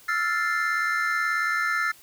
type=chord; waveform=triangle; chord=F major seventh; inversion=third; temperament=equal; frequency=1318.5 / 1396.9 / 1760 / 2093 Hz; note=E6 / F6 / A6 / C7; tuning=0 / 0 / 0 / 0 cents; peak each=-27 / -26 / -25 / -29 dBFS; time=0.08-1.92 s; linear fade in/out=10 ms; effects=white hiss -52 dBFS RMS until 2.02 s